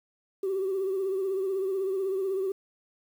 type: tone with vibrato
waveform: sine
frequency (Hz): 383.9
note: G4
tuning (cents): -36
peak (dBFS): -25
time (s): 0.43-2.52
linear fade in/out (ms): 5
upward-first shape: triangle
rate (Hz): 16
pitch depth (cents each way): 64
effects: tanh soft clip ceiling -22 dBFS + 9-bit